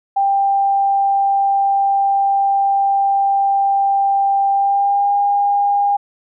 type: tone with pitch glide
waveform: sine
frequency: 791 to 808.6 Hz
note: G5 to G#5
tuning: +15 to -46 cents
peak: -12 dBFS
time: 0.16-5.97 s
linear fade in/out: 10 ms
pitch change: +39 cents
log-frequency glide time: 4.51-5.14 s
effects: none